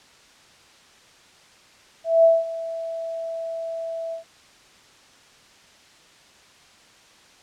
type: tone with ADSR envelope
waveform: sine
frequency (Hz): 659.3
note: E5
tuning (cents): 0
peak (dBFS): -10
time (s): 2.04-4.24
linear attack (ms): 200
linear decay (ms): 200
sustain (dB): -17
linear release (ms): 110
effects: white hiss -52 dBFS RMS until 7.42 s + low-pass 6000 Hz 12 dB/octave